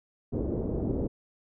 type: low-pass noise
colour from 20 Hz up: white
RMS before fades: -30 dBFS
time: 0.32-1.08 s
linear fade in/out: 20 ms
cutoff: 430 Hz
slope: 24 dB/octave
effects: none